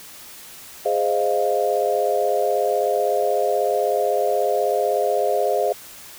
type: chord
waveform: sine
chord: F minor seventh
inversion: first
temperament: equal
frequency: 415.3 / 523.3 / 622.3 / 698.5 Hz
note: Ab4 / C5 / Eb5 / F5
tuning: 0 / 0 / 0 / 0 cents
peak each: -23 dBFS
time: 0.85-5.73 s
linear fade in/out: 10 ms
effects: white hiss -41 dBFS RMS until 6.18 s